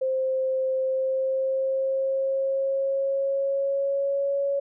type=tone with pitch glide; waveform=sine; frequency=524 to 558.4 Hz; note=C5 to C#5; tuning=+2 to +13 cents; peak=-22 dBFS; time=0.01-4.6 s; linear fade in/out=10 ms; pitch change=+111 cents; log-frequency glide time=0.78-4.36 s; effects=none